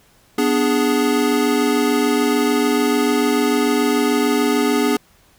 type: chord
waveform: square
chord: G# diminished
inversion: first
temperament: equal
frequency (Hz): 246.9 / 293.7 / 415.3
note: B3 / D4 / G#4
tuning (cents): 0 / 0 / 0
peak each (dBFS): -20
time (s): 0.38-4.97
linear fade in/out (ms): 5
effects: pink hiss -54 dBFS RMS until 5.38 s